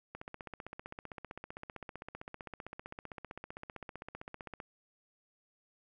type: click train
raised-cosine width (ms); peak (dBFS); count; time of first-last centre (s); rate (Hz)
0.5; -28; 70; 0.15-4.602; 15.5
effects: none